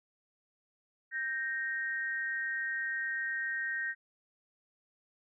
sine tone pair together, 1568 / 1863.5 Hz, G6 / A#6, 0 / -1 cents, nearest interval minor third, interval 299 cents, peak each -36 / -34 dBFS, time 1.11-3.95 s, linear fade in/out 50 ms, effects none

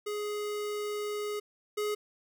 square tone pair in turn, 417.2 / 419.4 Hz, G#4 / G#4, +8 / +17 cents, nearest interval unison, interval 9 cents, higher second, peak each -33 / -30 dBFS, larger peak second, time 0.06-1.4 / 1.77-1.95 s, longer first, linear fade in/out 10 ms, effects none

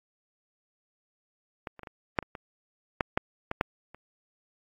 clicks, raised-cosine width 0.5 ms, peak -20 / -29 / -27 / -26 / -8 / -26 / -24 / -9 / -9 / -16 / -8 / -30 dBFS, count 12, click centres 1.672 / 1.793 / 1.833 / 1.872 / 2.188 / 2.227 / 2.352 / 3.008 / 3.175 / 3.514 / 3.611 / 3.946 s, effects AAC 32 kbps

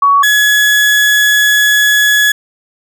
sine / 35% pulse tone pair in turn, 1124 / 1691.9 Hz, C#6 / G#6, +24 / +32 cents, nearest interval perfect fifth, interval 708 cents, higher second, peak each -5 dBFS, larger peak neither, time 0.02-0.23 / 0.23-2.32 s, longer second, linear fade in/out 5 ms, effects none

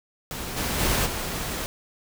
pink noise with level steps, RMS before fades -33 / -27 / -23 / -30 dBFS, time 0.31-1.66 s, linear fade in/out 0 ms, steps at 0.56 / 0.78 / 1.05 s, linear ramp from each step 20 ms, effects none

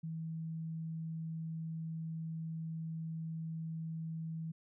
sine tone, 161.8 Hz, E3, 32 cents flat, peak -38 dBFS, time 0.03-4.52 s, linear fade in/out 10 ms, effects none

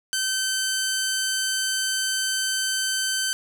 10% pulse tone, 1540 Hz, G6, 31 cents flat, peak -14 dBFS, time 0.13-3.33 s, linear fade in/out 0 ms, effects none

